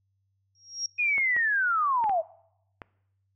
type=tone with exponential growth; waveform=sine; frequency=5600 Hz; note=F8; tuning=4 cents sharp; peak=-25 dBFS; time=0.55-0.86 s; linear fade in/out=2 ms; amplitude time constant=67 ms
type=linear sweep; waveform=sine; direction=down; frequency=2491 to 620 Hz; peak=-22 dBFS; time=0.98-2.22 s; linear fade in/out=20 ms
type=clicks; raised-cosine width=0.5 ms; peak=-23 dBFS; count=5; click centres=1.181 / 1.365 / 2.041 / 2.095 / 2.818 s
effects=noise-tail reverb RT60 0.8 s tail -22 dB re dry + added 97 Hz sine -70 dBFS peak until 3.35 s